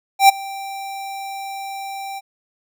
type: tone with ADSR envelope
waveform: square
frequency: 784 Hz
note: G5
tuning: in tune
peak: -5 dBFS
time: 0.19-2.21 s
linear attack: 99 ms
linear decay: 14 ms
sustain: -23 dB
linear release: 33 ms
effects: none